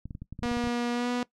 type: clicks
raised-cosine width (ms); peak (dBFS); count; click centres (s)
5; -26; 12; 0.056 / 0.108 / 0.151 / 0.22 / 0.326 / 0.391 / 0.426 / 0.458 / 0.515 / 0.57 / 0.64 / 0.672
type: tone with pitch glide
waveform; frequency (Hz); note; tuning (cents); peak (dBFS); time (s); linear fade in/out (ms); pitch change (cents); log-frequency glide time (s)
sawtooth; 240 to 244.9; B3 to B3; -49 to -14; -23; 0.43-1.23; 2; +35; 0.92-1.1
effects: noise-tail reverb RT60 0.1 s tail -19 dB re dry + low-pass 6000 Hz 12 dB/octave